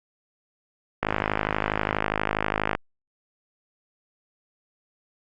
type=click train; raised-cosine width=0.5 ms; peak=-7 dBFS; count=91; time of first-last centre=1.03-2.751 s; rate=52.3 Hz; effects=Opus 48 kbps